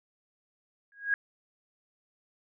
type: tone with exponential growth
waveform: sine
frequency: 1643 Hz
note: G#6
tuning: 19 cents flat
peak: -20 dBFS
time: 0.92-1.14 s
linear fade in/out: 1 ms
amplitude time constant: 46 ms
effects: none